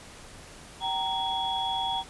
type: tone cluster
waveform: sine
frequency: 770 / 930 / 3359 Hz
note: G5 / A#5 / G#7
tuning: -31 / -4 / +19 cents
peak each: -31 dBFS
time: 0.8-2.04 s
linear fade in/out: 50 ms
effects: pink hiss -47 dBFS RMS until 2.09 s + resampled to 24000 Hz